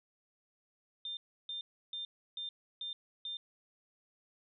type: tone bursts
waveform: sine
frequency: 3600 Hz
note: A7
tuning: 39 cents sharp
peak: -38 dBFS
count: 6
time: 1.05-3.37 s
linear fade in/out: 2 ms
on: 120 ms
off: 320 ms
effects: none